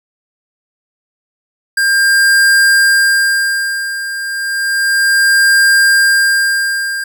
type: tone with tremolo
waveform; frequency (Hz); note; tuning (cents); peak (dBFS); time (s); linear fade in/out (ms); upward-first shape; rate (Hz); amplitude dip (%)
square; 1600; G6; +35; -7; 1.77-7.04; 5; sine; 0.32; 75
effects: none